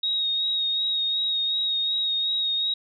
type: tone with vibrato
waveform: sine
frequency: 3762 Hz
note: A#7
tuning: 15 cents sharp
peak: -22 dBFS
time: 0.03-2.74 s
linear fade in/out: 5 ms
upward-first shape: sine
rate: 2.7 Hz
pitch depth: 25 cents each way
effects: none